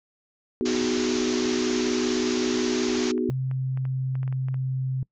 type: chord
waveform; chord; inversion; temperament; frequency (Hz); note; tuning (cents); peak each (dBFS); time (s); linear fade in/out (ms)
sine; G# minor seventh; first; equal; 246.9 / 311.1 / 370 / 415.3; B3 / D#4 / F#4 / G#4; 0 / 0 / 0 / 0; -26 / -30 / -26 / -31; 0.61-3.3; 0
type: low-pass noise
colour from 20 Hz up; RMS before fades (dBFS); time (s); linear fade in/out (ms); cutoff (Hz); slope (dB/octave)
white; -33; 0.65-3.12; 10; 6800; 96
type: clicks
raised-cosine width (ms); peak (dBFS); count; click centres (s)
0.5; -29; 10; 3.179 / 3.513 / 3.774 / 3.853 / 4.154 / 4.231 / 4.278 / 4.326 / 4.485 / 4.543
type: tone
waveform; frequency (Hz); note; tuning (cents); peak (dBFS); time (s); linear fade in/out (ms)
sine; 130.81; C3; 0; -24; 3.29-5.03; 2
effects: noise-tail reverb RT60 0.1 s tail -23 dB re dry